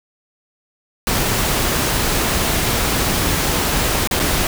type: noise with dropouts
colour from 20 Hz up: pink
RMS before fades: -18 dBFS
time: 1.07-4.47 s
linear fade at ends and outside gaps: 1 ms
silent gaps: 4.074-4.111 / 4.194-4.198 s
effects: none